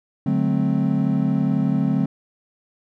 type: chord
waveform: triangle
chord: D dominant seventh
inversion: none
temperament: equal with one note detuned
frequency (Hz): 146.83 / 185 / 217.1 / 261.6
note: D3 / F#3 / A3 / C4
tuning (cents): 0 / 0 / -23 / 0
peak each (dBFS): -21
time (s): 0.26-2.06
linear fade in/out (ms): 5
effects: none